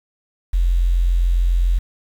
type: tone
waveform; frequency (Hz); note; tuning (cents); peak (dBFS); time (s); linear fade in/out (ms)
sine; 43.65; F1; 0; -13; 0.53-1.79; 10
effects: 7-bit